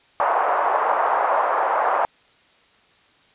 white band-pass noise, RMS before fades -20 dBFS, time 0.2-2.05 s, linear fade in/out 0 ms, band 600 to 1100 Hz, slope 24 dB/octave, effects white hiss -56 dBFS RMS until 3.34 s + resampled to 8000 Hz

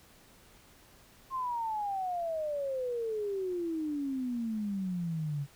sine exponential sweep, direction down, 1072 to 138.59 Hz, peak -31 dBFS, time 1.3-5.47 s, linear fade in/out 50 ms, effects pink hiss -59 dBFS RMS until 5.55 s

